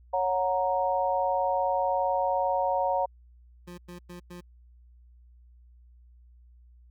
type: chord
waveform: sine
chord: F# major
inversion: second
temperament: equal with one note detuned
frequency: 554.4 / 731.9 / 932.3 Hz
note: C#5 / F#5 / A#5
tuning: 0 / -19 / 0 cents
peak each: -28 dBFS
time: 0.13-3.06 s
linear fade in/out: 10 ms
type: tone bursts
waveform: 25% pulse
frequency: 176.4 Hz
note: F3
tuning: 18 cents sharp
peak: -37 dBFS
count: 4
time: 3.67-4.41 s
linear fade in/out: 10 ms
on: 110 ms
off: 100 ms
effects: added 60 Hz sine -52 dBFS peak until 6.9 s